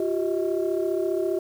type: tone cluster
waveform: sine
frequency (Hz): 351.1 / 386 / 634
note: F4 / G4 / D#5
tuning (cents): +9 / -27 / +32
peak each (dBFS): -25 / -25 / -29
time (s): 0-1.39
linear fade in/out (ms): 2
effects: tanh soft clip ceiling -15 dBFS + 8-bit